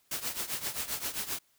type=noise with tremolo; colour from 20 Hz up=white; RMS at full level=-32 dBFS; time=0.11-1.39 s; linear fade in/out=5 ms; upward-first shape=triangle; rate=7.6 Hz; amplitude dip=85%; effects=white hiss -69 dBFS RMS until 1.58 s